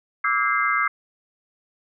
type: tone cluster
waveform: sine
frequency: 1161 / 1289 / 1406 / 1620 / 2083 Hz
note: D6 / E6 / F6 / G#6 / C7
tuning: -20 / -39 / +11 / -43 / -8 cents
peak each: -25 / -24 / -30 / -25 / -24 dBFS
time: 0.24-0.88 s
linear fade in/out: 5 ms
effects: none